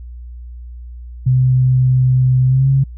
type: tone with pitch glide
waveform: sine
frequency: 128.3 to 135.54 Hz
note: C3 to C#3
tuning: -34 to -39 cents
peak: -9 dBFS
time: 1.26-2.84 s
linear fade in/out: 10 ms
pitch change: +95 cents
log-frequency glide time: 2.46-2.68 s
effects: added 60 Hz sine -29 dBFS peak until 2.97 s